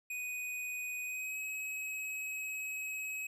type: tone with pitch glide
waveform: square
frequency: 2489 to 2553 Hz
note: D#7 to D#7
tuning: 0 to +44 cents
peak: -38 dBFS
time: 0.1-3.27 s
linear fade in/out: 5 ms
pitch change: +44 cents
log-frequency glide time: 1.04-1.4 s
effects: none